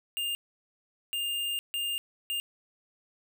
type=tone bursts at uneven times; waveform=square; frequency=2808 Hz; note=F7; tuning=9 cents sharp; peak=-30 dBFS; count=4; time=0.17-0.35 / 1.13-1.59 / 1.74-1.98 / 2.3-2.4 s; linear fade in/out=0 ms; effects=none